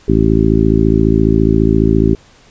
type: harmonic tone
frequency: 54.6 Hz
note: A1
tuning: 13 cents flat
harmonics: 1 / 2 / 3 / 4 / 5 / 6 / 7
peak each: -16 / -16 / -16 / -16 / -16 / -16 / -16 dBFS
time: 0.08-2.15 s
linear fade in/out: 5 ms
effects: pink hiss -46 dBFS RMS until 2.5 s + resampled to 16000 Hz